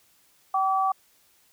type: tone pair together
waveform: sine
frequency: 768 / 1150.7 Hz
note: G5 / D6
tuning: -36 / -36 cents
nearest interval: perfect fifth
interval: 700 cents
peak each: -23 / -24 dBFS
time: 0.54-0.92 s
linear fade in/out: 5 ms
effects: white hiss -62 dBFS RMS until 1.52 s